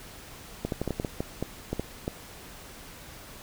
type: clicks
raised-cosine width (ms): 2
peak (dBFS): -15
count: 12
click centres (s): 0.65 / 0.722 / 0.816 / 0.877 / 0.907 / 0.999 / 1.048 / 1.205 / 1.426 / 1.73 / 1.796 / 2.079
effects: pink hiss -46 dBFS RMS until 3.42 s